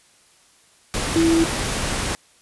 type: tone in noise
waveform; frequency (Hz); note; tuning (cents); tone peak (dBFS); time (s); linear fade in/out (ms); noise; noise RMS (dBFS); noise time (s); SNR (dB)
sine; 329.6; E4; 0; -14; 1.16-1.44; 0; pink; -24; 0.94-2.15; +7
effects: white hiss -55 dBFS RMS until 2.41 s + resampled to 24000 Hz